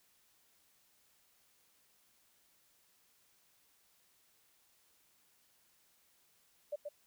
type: tone with echo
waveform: sine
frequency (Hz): 587.3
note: D5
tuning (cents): 0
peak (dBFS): -35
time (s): 6.72-6.76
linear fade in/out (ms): 10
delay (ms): 130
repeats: 1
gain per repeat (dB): -4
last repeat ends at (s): 6.89
effects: white hiss -71 dBFS RMS until 7.06 s